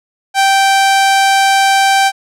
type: tone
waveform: sawtooth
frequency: 781 Hz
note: G5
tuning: 7 cents flat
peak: -4 dBFS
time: 0.34-2.12 s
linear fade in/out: 50 ms
effects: low-pass 10000 Hz 12 dB/octave